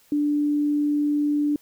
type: tone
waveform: sine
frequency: 293.7 Hz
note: D4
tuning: in tune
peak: -19 dBFS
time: 0.12-1.56 s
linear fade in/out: 2 ms
effects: white hiss -58 dBFS RMS until 1.61 s